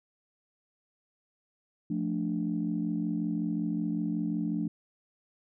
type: chord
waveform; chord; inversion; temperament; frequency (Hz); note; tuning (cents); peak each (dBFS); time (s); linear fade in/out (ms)
sine; D minor; first; equal; 174.61 / 220 / 293.7; F3 / A3 / D4; 0 / 0 / 0; -32; 1.9-4.68; 5
effects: tanh soft clip ceiling -19 dBFS